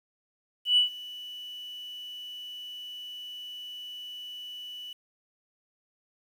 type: tone with ADSR envelope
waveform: sine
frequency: 2960 Hz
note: F#7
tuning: in tune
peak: -16 dBFS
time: 0.65-4.93 s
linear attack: 120 ms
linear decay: 120 ms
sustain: -22 dB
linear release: 4 ms
effects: tanh soft clip ceiling -13 dBFS + 9-bit